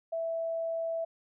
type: tone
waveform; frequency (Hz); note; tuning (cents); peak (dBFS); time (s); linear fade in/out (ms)
sine; 659.3; E5; 0; -30; 0.12-1.05; 10
effects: none